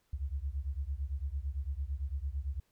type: beating tone pair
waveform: sine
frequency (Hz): 65.5 / 74.4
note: C2 / D2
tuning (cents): +2 / +23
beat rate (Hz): 8.9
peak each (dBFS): -36 / -37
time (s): 0.13-2.6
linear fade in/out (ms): 5
effects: pink hiss -75 dBFS RMS until 2.71 s